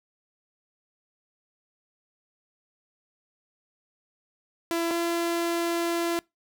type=tone pair in turn; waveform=sawtooth; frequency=336 / 339.5 Hz; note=E4 / F4; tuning=+33 / -49 cents; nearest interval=unison; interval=18 cents; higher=second; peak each=-21 / -21 dBFS; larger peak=neither; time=4.71-4.91 / 4.91-6.19 s; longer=second; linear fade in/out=0 ms; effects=noise-tail reverb RT60 0.2 s tail -25 dB re dry